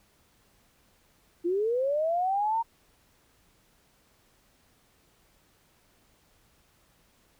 sine linear sweep, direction up, 332.3 to 932.3 Hz, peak -24 dBFS, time 1.44-2.63 s, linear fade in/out 20 ms, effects pink hiss -65 dBFS RMS until 7.39 s

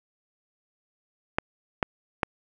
clicks, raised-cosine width 0.5 ms, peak -7 dBFS, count 3, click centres 1.385 / 1.828 / 2.232 s, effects none

